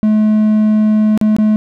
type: tone with dropouts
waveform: triangle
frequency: 214.4 Hz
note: A3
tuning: 45 cents flat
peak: -6 dBFS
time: 0.03-1.56 s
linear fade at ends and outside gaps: 0 ms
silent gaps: 1.176-1.213 / 1.365-1.385 s
effects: none